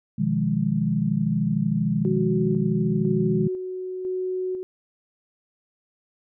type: chord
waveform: sine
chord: F half-diminished seventh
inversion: second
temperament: equal with one note detuned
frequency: 123.47 / 154.49 / 174.61 / 207.7 Hz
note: Cb3 / Eb3 / F3 / Ab3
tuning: 0 / -12 / 0 / 0 cents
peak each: -29 / -25 / -26 / -24 dBFS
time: 0.18-3.48 s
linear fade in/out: 10 ms
type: tone with tremolo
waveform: sine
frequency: 370 Hz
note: F#4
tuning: in tune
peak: -24 dBFS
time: 2.05-4.63 s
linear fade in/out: 0 ms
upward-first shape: square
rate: 1 Hz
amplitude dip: 40%
effects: none